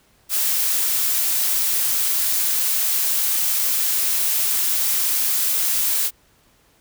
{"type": "noise", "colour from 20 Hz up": "blue", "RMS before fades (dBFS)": -20, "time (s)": [0.29, 6.11], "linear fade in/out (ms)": 50, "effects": ["pink hiss -58 dBFS RMS until 6.8 s"]}